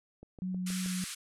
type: click train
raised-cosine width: 2 ms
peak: -35 dBFS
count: 5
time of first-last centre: 0.23-0.861 s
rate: 6.34 Hz
type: tone with vibrato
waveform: sine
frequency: 183.8 Hz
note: F#3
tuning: 11 cents flat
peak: -32 dBFS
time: 0.42-1.04 s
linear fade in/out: 0 ms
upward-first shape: sine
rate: 3.4 Hz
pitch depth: 11 cents each way
type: band-pass noise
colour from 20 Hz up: white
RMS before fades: -41 dBFS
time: 0.66-1.15 s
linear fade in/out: 10 ms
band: 1200 to 11000 Hz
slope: 48 dB/octave
effects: none